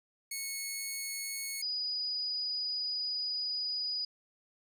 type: tone pair in turn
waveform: 10% pulse / sine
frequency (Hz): 2199 / 4937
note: C#7 / D#8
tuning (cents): -14 / -14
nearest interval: octave + major second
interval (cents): 1400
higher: second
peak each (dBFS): -27 / -32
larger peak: first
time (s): 0.31-1.62 / 1.62-4.05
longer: second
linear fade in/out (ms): 5
effects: none